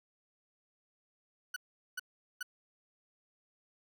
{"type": "tone bursts", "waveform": "40% pulse", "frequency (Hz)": 1482, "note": "F#6", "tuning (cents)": 2, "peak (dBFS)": -35, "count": 3, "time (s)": [1.54, 2.429], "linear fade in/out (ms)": 5, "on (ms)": 23, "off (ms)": 410, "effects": []}